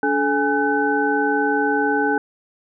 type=tone cluster; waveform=sine; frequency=287.2 / 431.3 / 826 / 1512 Hz; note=D4 / A4 / G#5 / F#6; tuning=-39 / -35 / -10 / +37 cents; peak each=-22 dBFS; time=0.03-2.18 s; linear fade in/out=2 ms; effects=none